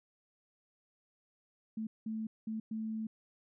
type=tone bursts at uneven times; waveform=sine; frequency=220 Hz; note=A3; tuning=in tune; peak=-35 dBFS; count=4; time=1.77-1.87 / 2.06-2.27 / 2.47-2.6 / 2.71-3.07 s; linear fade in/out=5 ms; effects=none